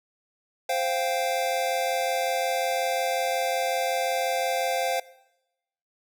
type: chord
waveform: square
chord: C suspended fourth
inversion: none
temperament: equal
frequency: 523.3 / 698.5 / 784 Hz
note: C5 / F5 / G5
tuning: 0 / 0 / 0 cents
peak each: -29 / -28 / -31 dBFS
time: 0.69-5 s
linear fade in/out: 5 ms
effects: noise-tail reverb RT60 0.9 s tail -20 dB re dry